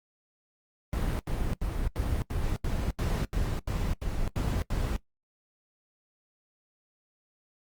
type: noise bursts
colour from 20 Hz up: brown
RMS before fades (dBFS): -29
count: 12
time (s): 0.93-4.963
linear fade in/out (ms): 0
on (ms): 260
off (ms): 83
effects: noise-tail reverb RT60 0.1 s tail -19 dB re dry + Opus 32 kbps